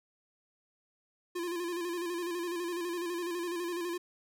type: tone with vibrato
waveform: square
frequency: 346.9 Hz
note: F4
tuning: 12 cents flat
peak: -34 dBFS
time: 1.35-3.98 s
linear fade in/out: 10 ms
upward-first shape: square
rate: 12 Hz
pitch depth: 47 cents each way
effects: none